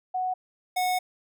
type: tone pair in turn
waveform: sine / square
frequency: 740 / 732.8 Hz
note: F#5 / F#5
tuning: 0 / -17 cents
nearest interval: unison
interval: 17 cents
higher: first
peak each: -25 / -24 dBFS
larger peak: second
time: 0.14-0.34 / 0.76-0.99 s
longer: second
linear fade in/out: 10 ms
effects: none